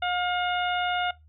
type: harmonic tone with a mistuned harmonic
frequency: 717 Hz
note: F5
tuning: 45 cents sharp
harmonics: 1 / 2 / 3 / 4 / 5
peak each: -27 / -30 / -36 / -34 / -37 dBFS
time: 0.02-1.11 s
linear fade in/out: 5 ms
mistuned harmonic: 2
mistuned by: -20 cents
effects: noise-tail reverb RT60 0.2 s tail -20 dB re dry + added 77 Hz sine -52 dBFS peak until 1.28 s